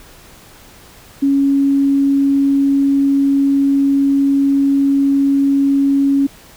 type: tone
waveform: sine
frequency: 277.2 Hz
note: C#4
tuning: in tune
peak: -10 dBFS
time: 1.22-6.27 s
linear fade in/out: 10 ms
effects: pink hiss -42 dBFS RMS until 6.56 s